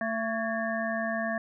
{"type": "harmonic tone with a mistuned harmonic", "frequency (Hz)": 223.9, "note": "A3", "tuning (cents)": 30, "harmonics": [1, 3, 5, 7, 8], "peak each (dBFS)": [-33, -31, -39, -36, -36], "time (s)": [0.01, 1.38], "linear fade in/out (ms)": 2, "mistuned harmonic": 7, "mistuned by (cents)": 89, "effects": []}